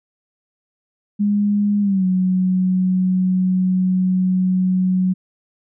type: tone with pitch glide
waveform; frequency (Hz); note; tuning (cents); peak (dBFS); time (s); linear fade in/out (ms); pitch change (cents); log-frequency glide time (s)
sine; 205.2 to 184.94; G#3 to F#3; -21 to -1; -14; 1.19-5.14; 20; -180; 1.81-2.05
effects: none